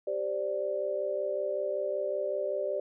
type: chord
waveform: sine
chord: G suspended fourth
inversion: none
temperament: just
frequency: 392 / 522.7 / 588 Hz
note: G4 / C5 / D5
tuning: 0 / -2 / +2 cents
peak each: -35 / -35 / -31 dBFS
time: 0.07-2.8 s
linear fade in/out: 5 ms
effects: none